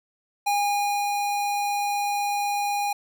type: tone with ADSR envelope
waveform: square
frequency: 816 Hz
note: G#5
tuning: 31 cents flat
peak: -21 dBFS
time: 0.46-2.93 s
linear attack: 12 ms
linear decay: 600 ms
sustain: -3 dB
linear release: 5 ms
effects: none